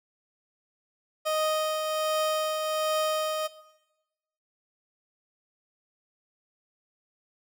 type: tone with tremolo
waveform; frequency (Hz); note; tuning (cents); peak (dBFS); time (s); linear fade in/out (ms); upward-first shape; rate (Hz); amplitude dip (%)
30% pulse; 622.3; D#5; 0; -21; 1.25-3.48; 20; triangle; 1.3; 40
effects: noise-tail reverb RT60 1.0 s tail -17 dB re dry